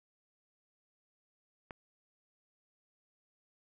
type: click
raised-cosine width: 0.5 ms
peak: -28 dBFS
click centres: 1.708 s
effects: none

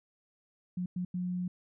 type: tone bursts at uneven times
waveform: sine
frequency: 179.9 Hz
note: F#3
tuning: 48 cents flat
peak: -31 dBFS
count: 3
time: 0.77-0.86 / 0.96-1.05 / 1.14-1.48 s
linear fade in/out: 5 ms
effects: none

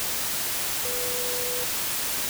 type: tone in noise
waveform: sine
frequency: 493.9 Hz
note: B4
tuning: in tune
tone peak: -33 dBFS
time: 0.85-1.64 s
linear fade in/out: 0 ms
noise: white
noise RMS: -28 dBFS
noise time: 0-2.29 s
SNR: -8 dB
effects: none

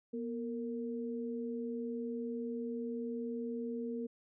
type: tone pair together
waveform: sine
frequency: 240.4 / 460.1 Hz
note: B3 / A#4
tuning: -46 / -23 cents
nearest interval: major seventh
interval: 1123 cents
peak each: -38 / -40 dBFS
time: 0.13-4.07 s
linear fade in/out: 10 ms
effects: none

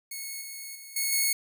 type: tone with level steps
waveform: 5% pulse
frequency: 2195 Hz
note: C#7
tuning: 18 cents flat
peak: -25 / -28 / -33 / -16 / -13 dBFS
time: 0.11-1.33 s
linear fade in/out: 5 ms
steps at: 0.41 / 0.75 / 0.96 / 1.12 s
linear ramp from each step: 5 ms
effects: none

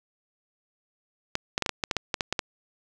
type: clicks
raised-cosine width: 0.2 ms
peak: -8 dBFS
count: 12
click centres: 1.354 / 1.579 / 1.623 / 1.662 / 1.693 / 1.838 / 1.912 / 1.967 / 2.142 / 2.208 / 2.326 / 2.392 s
effects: none

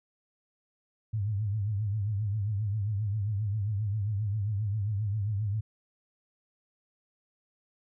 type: tone with vibrato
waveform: sine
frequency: 103.83 Hz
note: G#2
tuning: in tune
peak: -27 dBFS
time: 1.13-5.61 s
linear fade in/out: 10 ms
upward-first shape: triangle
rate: 7.5 Hz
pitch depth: 140 cents each way
effects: none

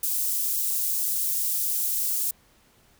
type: high-pass noise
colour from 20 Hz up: white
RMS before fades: -26 dBFS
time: 0.03-2.31 s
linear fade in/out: 5 ms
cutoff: 8700 Hz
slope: 12 dB/octave
effects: pink hiss -60 dBFS RMS until 2.99 s

